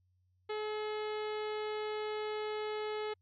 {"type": "harmonic tone with a mistuned harmonic", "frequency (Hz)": 426.2, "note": "G#4", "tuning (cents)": 45, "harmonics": [1, 2, 3, 4, 5, 6, 7, 8, 9, 10], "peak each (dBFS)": [-36, -44, -47, -52, -49, -56, -53, -54, -59, -59], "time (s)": [0.49, 3.14], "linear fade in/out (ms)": 10, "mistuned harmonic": 3, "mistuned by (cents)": 16, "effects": ["added 91 Hz sine -70 dBFS peak until 3.21 s", "AAC 64 kbps"]}